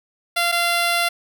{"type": "tone pair in turn", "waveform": "10% pulse", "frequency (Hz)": [690, 690], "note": ["F5", "F5"], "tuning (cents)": [-21, -21], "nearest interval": "unison", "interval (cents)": 0, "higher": "neither", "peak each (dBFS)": [-9, -9], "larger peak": "neither", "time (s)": [[0.36, 0.52], [0.52, 1.09]], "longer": "second", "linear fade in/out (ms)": 10, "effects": []}